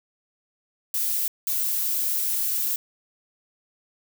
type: noise bursts at uneven times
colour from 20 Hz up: violet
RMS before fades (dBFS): -25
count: 2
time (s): 0.94-1.28 / 1.47-2.76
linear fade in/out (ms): 2
effects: none